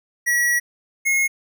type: tone pair in turn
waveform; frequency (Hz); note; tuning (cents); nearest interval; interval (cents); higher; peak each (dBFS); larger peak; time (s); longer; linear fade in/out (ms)
square; 1926 / 2162; B6 / C#7; -44 / -44; major second; 200; second; -17; neither; 0.26-0.6 / 1.05-1.28; first; 20
effects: none